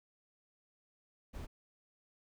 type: noise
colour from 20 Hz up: brown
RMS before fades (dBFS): -44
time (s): 1.33-1.47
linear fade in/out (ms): 20
effects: none